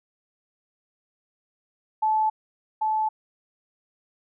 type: tone with echo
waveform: sine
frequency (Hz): 868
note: A5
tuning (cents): -24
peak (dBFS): -19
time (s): 2.02-2.3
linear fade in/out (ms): 10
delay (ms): 790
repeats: 1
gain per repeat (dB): -2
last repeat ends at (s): 3.09
effects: none